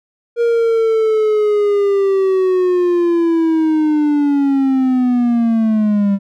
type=linear sweep; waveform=triangle; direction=down; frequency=472.7 to 196 Hz; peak=-9 dBFS; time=0.36-6.19 s; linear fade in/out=50 ms; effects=none